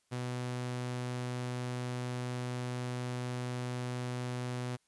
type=tone; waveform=sawtooth; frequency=124.2 Hz; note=B2; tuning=10 cents sharp; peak=-31 dBFS; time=0.11-4.77 s; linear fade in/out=20 ms; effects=white hiss -75 dBFS RMS until 4.87 s + resampled to 24000 Hz